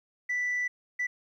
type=tone bursts at uneven times; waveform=sine; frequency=1975.5 Hz; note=B6; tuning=in tune; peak=-25 dBFS; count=2; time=0.29-0.68 / 0.99-1.07 s; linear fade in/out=10 ms; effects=tanh soft clip ceiling -25 dBFS + 11-bit